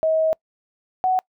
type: tone pair in turn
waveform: sine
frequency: 637 / 744.9 Hz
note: D#5 / F#5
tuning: +41 / +11 cents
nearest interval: minor third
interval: 270 cents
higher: second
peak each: -16 dBFS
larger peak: neither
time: 0.03-0.33 / 1.04-1.19 s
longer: first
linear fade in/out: 0 ms
effects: noise-tail reverb RT60 0.1 s tail -26 dB re dry